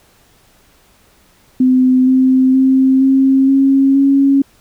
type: tone with pitch steps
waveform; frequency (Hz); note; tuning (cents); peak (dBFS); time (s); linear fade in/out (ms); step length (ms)
sine; 256.3 / 260 / 263.8 / 267.6 / 271.5 / 275.5; C4 / C4 / C4 / C4 / C#4 / C#4; -36 / -11 / +14 / +39 / -36 / -11; -7; 1.6-4.42; 5; 470
effects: pink hiss -51 dBFS RMS until 4.6 s